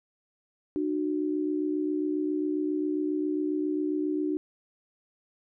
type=tone pair together; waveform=sine; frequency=302.6 / 370 Hz; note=D#4 / F#4; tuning=-48 / 0 cents; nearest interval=minor third; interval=348 cents; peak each=-27 / -31 dBFS; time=0.76-4.37 s; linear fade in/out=0 ms; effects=none